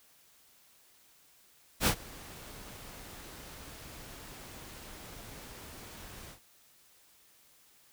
pink noise with ADSR envelope, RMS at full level -24 dBFS, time 1.8-6.4 s, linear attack 68 ms, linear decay 79 ms, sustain -24 dB, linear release 110 ms, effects white hiss -63 dBFS RMS until 7.92 s

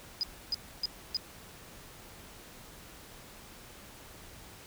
triangle tone bursts, 4971 Hz, D#8, 2 cents flat, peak -25 dBFS, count 4, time 0.21-1.168 s, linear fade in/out 0 ms, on 22 ms, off 290 ms, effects tanh soft clip ceiling -25 dBFS + pink hiss -51 dBFS RMS until 4.66 s

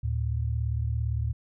sine tone pair together, 75.49 / 113.1 Hz, D2 / A2, +48 / +48 cents, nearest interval perfect fifth, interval 700 cents, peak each -28 dBFS, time 0.03-1.33 s, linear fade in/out 10 ms, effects none

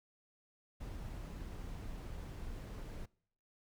brown noise, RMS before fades -45 dBFS, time 0.8-3.06 s, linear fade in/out 10 ms, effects noise-tail reverb RT60 0.6 s tail -24 dB re dry

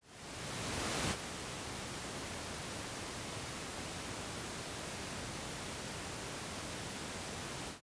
pink noise with ADSR envelope, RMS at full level -34 dBFS, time 0.01-7.81 s, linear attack 1100 ms, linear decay 44 ms, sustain -8 dB, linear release 130 ms, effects high-pass 80 Hz 12 dB/octave + resampled to 22050 Hz

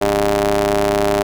sawtooth ring-modulated tone, 103.83 Hz, G#2, in tune, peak -7 dBFS, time 0.01-1.23 s, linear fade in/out 10 ms, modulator 504 Hz, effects none

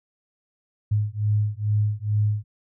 sine beating tone pair, 104.1 / 106.4 Hz, G#2 / G#2, +5 / +42 cents, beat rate 2.3 Hz, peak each -23 dBFS, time 0.91-2.44 s, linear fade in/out 10 ms, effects none

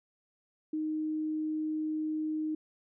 sine tone, 310.3 Hz, D#4, 5 cents flat, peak -30 dBFS, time 0.73-2.55 s, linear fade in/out 5 ms, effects none

